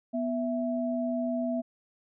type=tone pair together; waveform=sine; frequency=246.1 / 660 Hz; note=B3 / E5; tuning=-6 / +2 cents; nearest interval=octave + perfect fourth; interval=1708 cents; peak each=-29 / -31 dBFS; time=0.13-1.62 s; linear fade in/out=20 ms; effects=none